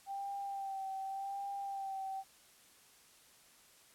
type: tone with vibrato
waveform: sine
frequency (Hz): 784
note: G5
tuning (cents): 0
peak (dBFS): -38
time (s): 0.06-2.24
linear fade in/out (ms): 50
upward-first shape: sine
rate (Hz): 0.87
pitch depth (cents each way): 29
effects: white hiss -63 dBFS RMS until 3.94 s + low-pass 12000 Hz 12 dB/octave